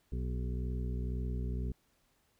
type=harmonic tone with a mistuned harmonic; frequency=62 Hz; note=B1; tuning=7 cents sharp; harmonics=1 / 2 / 3 / 4 / 6 / 7; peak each=-34 / -40 / -44 / -46 / -50 / -51 dBFS; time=0.12-1.72 s; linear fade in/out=5 ms; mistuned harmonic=7; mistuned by=-28 cents; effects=pink hiss -73 dBFS RMS until 2.39 s